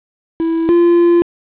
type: tone pair in turn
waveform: triangle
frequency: 328.5 / 344.5 Hz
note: E4 / F4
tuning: -6 / -24 cents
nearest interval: minor second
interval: 82 cents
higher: second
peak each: -11 / -5 dBFS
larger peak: second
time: 0.4-0.69 / 0.69-1.22 s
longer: second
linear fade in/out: 0 ms
effects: resampled to 8000 Hz + 7-bit